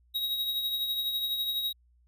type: tone with tremolo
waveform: square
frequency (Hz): 3808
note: A#7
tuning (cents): +36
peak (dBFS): -27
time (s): 0.14-1.73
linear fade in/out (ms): 20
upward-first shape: triangle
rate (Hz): 12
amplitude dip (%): 50
effects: added 60 Hz sine -61 dBFS peak until 2.07 s